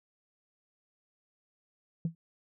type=tone with exponential decay; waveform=sine; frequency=164.81 Hz; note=E3; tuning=in tune; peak=-23 dBFS; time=2.05-2.15 s; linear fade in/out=2 ms; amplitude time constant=21 ms; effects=tanh soft clip ceiling -24 dBFS